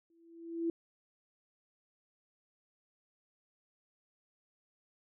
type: tone with exponential growth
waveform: sine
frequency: 333.6 Hz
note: E4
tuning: 21 cents sharp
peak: -28 dBFS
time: 0.1-0.7 s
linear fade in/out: 2 ms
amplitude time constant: 130 ms
effects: none